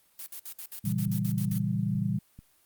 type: noise bursts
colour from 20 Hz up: blue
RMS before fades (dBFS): -40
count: 11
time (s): 0.19-1.583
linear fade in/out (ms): 2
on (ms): 73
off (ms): 59
type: chord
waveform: sine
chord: A# diminished seventh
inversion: none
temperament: equal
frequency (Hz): 116.54 / 138.59 / 164.81 / 196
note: A#2 / C#3 / E3 / G3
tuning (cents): 0 / 0 / 0 / 0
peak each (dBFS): -31 / -34 / -32 / -30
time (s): 0.84-2.19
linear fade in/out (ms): 10
type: click train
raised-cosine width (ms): 5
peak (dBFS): -33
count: 4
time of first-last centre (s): 1.08-2.39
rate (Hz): 2.29
effects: white hiss -65 dBFS RMS until 2.65 s + Opus 32 kbps